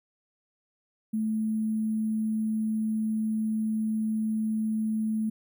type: tone with sample-and-hold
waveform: sine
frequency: 217.9 Hz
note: A3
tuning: 17 cents flat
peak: -25 dBFS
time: 1.13-5.3 s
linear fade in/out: 10 ms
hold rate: 11025 Hz
effects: none